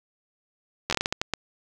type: slowing click train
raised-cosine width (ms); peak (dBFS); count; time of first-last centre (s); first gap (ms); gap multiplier
0.2; -7; 10; 0.9-1.337; 11; 1.35
effects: none